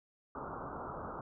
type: low-pass noise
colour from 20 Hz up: white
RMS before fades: -43 dBFS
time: 0.35-1.21 s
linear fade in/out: 2 ms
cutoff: 1400 Hz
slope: 96 dB/octave
effects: none